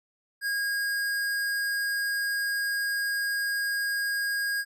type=tone; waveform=square; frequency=1632 Hz; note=G#6; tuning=31 cents flat; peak=-27 dBFS; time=0.41-4.65 s; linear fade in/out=50 ms; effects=none